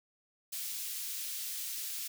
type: high-pass noise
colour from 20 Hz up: white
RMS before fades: -39 dBFS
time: 0.52-2.08 s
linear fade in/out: 10 ms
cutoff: 3000 Hz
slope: 12 dB/octave
effects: none